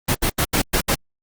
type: noise bursts at uneven times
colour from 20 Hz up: pink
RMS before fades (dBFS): -18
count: 6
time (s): 0.08-0.15 / 0.22-0.3 / 0.38-0.45 / 0.53-0.62 / 0.73-0.81 / 0.88-0.95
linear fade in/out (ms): 10
effects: Opus 24 kbps